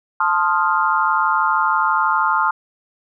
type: chord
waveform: sine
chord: F dominant seventh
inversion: first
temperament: equal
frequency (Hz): 880 / 1046.5 / 1244.5 / 1396.9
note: A5 / C6 / Eb6 / F6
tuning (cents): 0 / 0 / 0 / 0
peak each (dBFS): -20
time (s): 0.2-2.51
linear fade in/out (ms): 5
effects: none